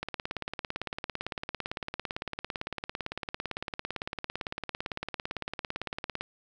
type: click train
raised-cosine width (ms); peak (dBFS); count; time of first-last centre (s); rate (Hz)
0.3; -17; 111; 0.03-6.21; 17.8
effects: none